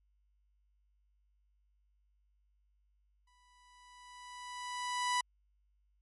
sawtooth tone with exponential growth, 987.8 Hz, B5, in tune, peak -25 dBFS, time 3.27-5.21 s, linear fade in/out 5 ms, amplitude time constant 420 ms, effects added 50 Hz sine -70 dBFS peak until 6.01 s + MP3 48 kbps

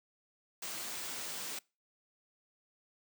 white band-stop noise, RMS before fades -41 dBFS, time 0.62-1.59 s, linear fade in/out 5 ms, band 10000 to 14000 Hz, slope 96 dB/octave, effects noise-tail reverb RT60 0.3 s tail -25 dB re dry + high-pass 150 Hz 12 dB/octave

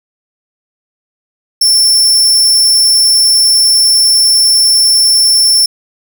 sawtooth tone, 5390 Hz, E8, 38 cents sharp, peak -3 dBFS, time 1.61-5.66 s, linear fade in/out 5 ms, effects none

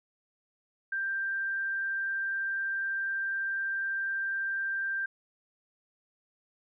sine tone, 1579 Hz, G6, 12 cents sharp, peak -29 dBFS, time 0.92-5.06 s, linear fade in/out 5 ms, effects none

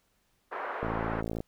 white band-pass noise, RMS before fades -36 dBFS, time 0.51-1.22 s, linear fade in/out 20 ms, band 400 to 1500 Hz, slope 24 dB/octave
click train, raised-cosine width 2 ms, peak -20 dBFS, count 33, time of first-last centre 0.83-1.405 s, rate 55.7 Hz
effects pink hiss -72 dBFS RMS until 1.47 s

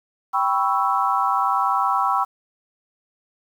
sine chord, C# half-diminished seventh, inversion second, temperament equal, 784 / 987.8 / 1108.7 / 1318.5 Hz, G5 / B5 / C#6 / E6, 0 / 0 / 0 / 0 cents, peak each -23 dBFS, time 0.33-2.25 s, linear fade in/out 20 ms, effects 8-bit

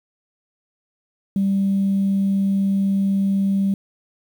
sine tone, 196 Hz, G3, in tune, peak -15 dBFS, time 1.36-3.74 s, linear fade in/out 2 ms, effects tanh soft clip ceiling -12 dBFS + 8-bit

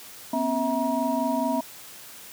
sine tone cluster, 243.8 / 268.5 / 650 / 950 Hz, B3 / C4 / E5 / A#5, -22 / +45 / -24 / +33 cents, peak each -28 dBFS, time 0.33-1.61 s, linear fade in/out 5 ms, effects white hiss -44 dBFS RMS until 2.32 s + high-pass 80 Hz 12 dB/octave

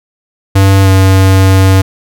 square tone with pitch glide, 97.2 to 95.47 Hz, G2 to G2, -14 to -45 cents, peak -4 dBFS, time 0.55-1.82 s, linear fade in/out 10 ms, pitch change -31 cents, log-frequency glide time 0.83-0.88 s, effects none

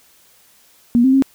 sine tone with pitch steps, 238.6 / 263.2 / 269.5 Hz, A#3 / C4 / C#4, +41 / +10 / -49 cents, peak -9 dBFS, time 0.95-1.223 s, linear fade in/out 0 ms, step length 91 ms, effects white hiss -52 dBFS RMS until 1.34 s

